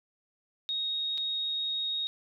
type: tone with dropouts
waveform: sine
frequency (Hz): 3749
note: A#7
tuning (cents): +9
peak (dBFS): -29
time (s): 0.69-2.07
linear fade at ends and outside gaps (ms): 0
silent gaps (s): 1.176-1.18
effects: none